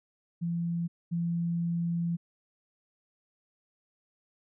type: tone pair in turn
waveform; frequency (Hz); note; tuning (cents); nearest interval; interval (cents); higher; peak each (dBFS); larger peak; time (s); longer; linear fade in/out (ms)
sine; 170 / 170; F3 / F3; -46 / -46; unison; 0; neither; -28 / -27; second; 0.41-0.88 / 1.11-2.17; second; 20
effects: none